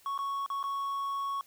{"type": "tone with dropouts", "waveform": "triangle", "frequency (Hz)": 1109, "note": "C#6", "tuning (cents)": 0, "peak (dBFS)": -29, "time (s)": [0.06, 1.41], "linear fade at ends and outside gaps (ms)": 1, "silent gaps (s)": [[0.178, 0.189], [0.462, 0.501], [0.629, 0.639]], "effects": ["white hiss -61 dBFS RMS until 1.46 s"]}